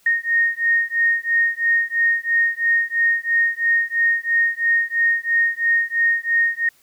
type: beating tone pair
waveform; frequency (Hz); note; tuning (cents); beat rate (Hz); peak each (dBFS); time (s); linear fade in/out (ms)
sine; 1852 / 1855; A#6 / A#6; -12 / -9; 3; -19; 0.06-6.69; 5
effects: white hiss -57 dBFS RMS until 6.82 s